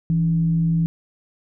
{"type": "tone with frequency modulation", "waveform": "sine", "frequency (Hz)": 164.81, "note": "E3", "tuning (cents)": 0, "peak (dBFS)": -16, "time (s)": [0.1, 0.86], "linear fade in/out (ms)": 0, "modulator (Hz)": 124, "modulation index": 0.23, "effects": []}